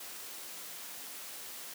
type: high-pass noise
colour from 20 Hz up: white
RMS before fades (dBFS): -45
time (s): 0-1.74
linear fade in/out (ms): 5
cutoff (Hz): 210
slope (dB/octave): 12
effects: none